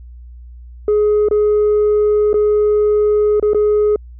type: tone with dropouts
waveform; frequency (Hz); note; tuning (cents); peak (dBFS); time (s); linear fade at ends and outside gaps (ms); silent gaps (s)
sine; 420; G#4; +19; -8; 0.88-3.96; 2; 1.286-1.311 / 2.331-2.341 / 3.398-3.426 / 3.534-3.546
effects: tanh soft clip ceiling -9 dBFS + added 60 Hz sine -33 dBFS peak until 4.19 s